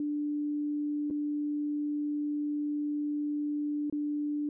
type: tone with dropouts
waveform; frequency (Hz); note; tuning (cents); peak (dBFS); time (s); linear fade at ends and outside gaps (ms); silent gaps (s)
sine; 294.8; D4; +7; -29; 0-4.49; 2; 1.102-1.108 / 3.899-3.925
effects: none